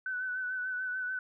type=tone with vibrato; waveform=sine; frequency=1503 Hz; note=F#6; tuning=27 cents sharp; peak=-32 dBFS; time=0.06-1.19 s; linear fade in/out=2 ms; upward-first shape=sine; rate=6.8 Hz; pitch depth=33 cents each way; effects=none